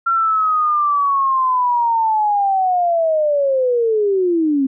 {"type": "linear sweep", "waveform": "sine", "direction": "down", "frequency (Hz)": [1368, 261.6], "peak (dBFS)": -13, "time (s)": [0.06, 4.67], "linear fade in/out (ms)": 10, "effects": []}